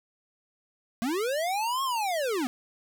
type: linear two-way sweep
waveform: square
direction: up then down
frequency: 216.7 to 1100 to 232.8 Hz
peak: -27 dBFS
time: 1.02-2.47 s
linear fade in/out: 0 ms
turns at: 1.83 s
effects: none